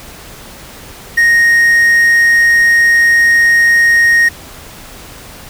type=tone with quantisation; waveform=triangle; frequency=1864.7 Hz; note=A#6; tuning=in tune; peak=-4 dBFS; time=1.17-4.29 s; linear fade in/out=10 ms; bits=5; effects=pink hiss -33 dBFS RMS until 5.49 s